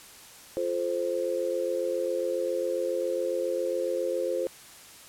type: chord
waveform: sine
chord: F major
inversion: none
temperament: just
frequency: 349.2 / 436.5 / 523.8 Hz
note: F4 / A4 / C5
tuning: 0 / -14 / +2 cents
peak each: -32 / -33 / -28 dBFS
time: 0.57-4.47 s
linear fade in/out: 0 ms
effects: white hiss -49 dBFS RMS until 5.08 s + low-pass 12000 Hz 12 dB/octave